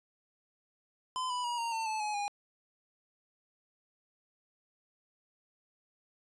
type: tone with pitch steps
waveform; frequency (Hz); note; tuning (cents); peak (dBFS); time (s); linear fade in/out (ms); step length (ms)
square; 1021 / 989.1 / 958.1 / 928.2 / 899.2 / 871 / 843.8 / 817.4; C6 / B5 / A#5 / A#5 / A5 / A5 / G#5 / G#5; -43 / +2 / +47 / -8 / +37 / -18 / +27 / -28; -33; 1.16-2.28; 0; 140
effects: resampled to 22050 Hz